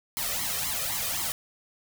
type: noise with flanger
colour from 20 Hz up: white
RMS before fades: -30 dBFS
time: 0.17-1.32 s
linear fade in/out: 0 ms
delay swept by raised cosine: 0.95 to 1.66 ms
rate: 3.9 Hz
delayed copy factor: +0.95
effects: none